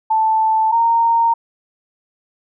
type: tone pair in turn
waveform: sine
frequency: 880 / 923.8 Hz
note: A5 / A#5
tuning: 0 / -16 cents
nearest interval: minor second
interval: 84 cents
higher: second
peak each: -12 / -11 dBFS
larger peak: second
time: 0.1-0.72 / 0.72-1.34 s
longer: neither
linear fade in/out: 10 ms
effects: none